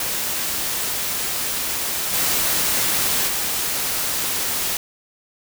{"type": "noise with level steps", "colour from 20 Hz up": "white", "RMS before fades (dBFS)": [-24, -20, -23], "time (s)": [0, 4.77], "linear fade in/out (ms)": 2, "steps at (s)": [2.13, 3.27], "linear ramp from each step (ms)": 10, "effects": []}